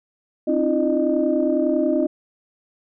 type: tone cluster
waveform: sine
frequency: 265.8 / 307.5 / 337.6 / 611 Hz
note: C4 / D#4 / E4 / D#5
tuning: +27 / -20 / +41 / -32 cents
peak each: -22 dBFS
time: 0.47-2.07 s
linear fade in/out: 10 ms
effects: tanh soft clip ceiling -7 dBFS